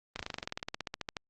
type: slowing click train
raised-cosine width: 0.2 ms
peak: -18 dBFS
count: 20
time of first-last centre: 0.16-1.168 s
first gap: 33 ms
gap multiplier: 1.05
effects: low-pass 7000 Hz 12 dB/octave + Opus 32 kbps